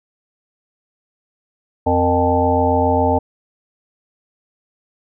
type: harmonic tone with a mistuned harmonic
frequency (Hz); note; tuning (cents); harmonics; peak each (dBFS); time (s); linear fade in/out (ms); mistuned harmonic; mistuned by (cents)
87.31; F2; 0; 1 / 3 / 5 / 7 / 9 / 10; -20 / -20 / -20 / -20 / -20 / -20; 1.86-3.19; 10; 5; +94
effects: none